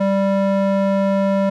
square tone with band-pass filter, 196 Hz, G3, in tune, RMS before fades -17 dBFS, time 0-1.5 s, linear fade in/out 10 ms, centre 510 Hz, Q 1.2, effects none

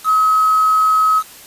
sine tone with quantisation, 1277 Hz, D#6, 45 cents sharp, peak -10 dBFS, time 0.04-1.23 s, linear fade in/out 50 ms, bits 5, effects white hiss -39 dBFS RMS until 1.46 s + resampled to 32000 Hz

